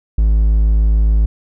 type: tone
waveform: triangle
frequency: 53.5 Hz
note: A1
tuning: 48 cents flat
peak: -7 dBFS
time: 0.18-1.26 s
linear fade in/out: 5 ms
effects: none